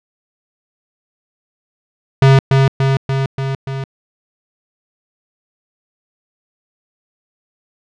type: tone with echo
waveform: square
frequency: 135.1 Hz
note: C#3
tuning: 44 cents flat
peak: -6 dBFS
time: 2.22-2.39 s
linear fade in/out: 2 ms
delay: 290 ms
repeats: 5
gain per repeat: -3 dB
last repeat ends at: 3.84 s
effects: low-pass 4000 Hz 12 dB/octave